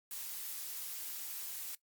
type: noise with amplitude modulation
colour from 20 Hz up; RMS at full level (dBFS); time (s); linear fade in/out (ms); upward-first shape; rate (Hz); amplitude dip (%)
blue; -41; 0.11-1.75; 2; sine; 239; 35
effects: noise-tail reverb RT60 0.1 s tail -19 dB re dry + Opus 48 kbps